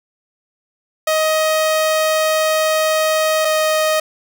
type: tone pair in turn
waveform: sawtooth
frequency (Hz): 628 / 624.4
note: D#5 / D#5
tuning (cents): +16 / +6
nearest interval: unison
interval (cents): 10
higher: first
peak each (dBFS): -10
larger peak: neither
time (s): 1.07-3.45 / 3.45-4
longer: first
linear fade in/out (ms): 5
effects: none